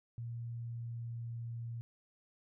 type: tone with pitch glide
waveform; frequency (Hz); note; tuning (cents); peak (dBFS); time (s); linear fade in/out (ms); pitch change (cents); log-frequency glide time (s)
sine; 117.5 to 116.76; A#2 to A#2; +14 to +3; -39; 0.18-1.81; 0; -11; 0.5-1.38
effects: none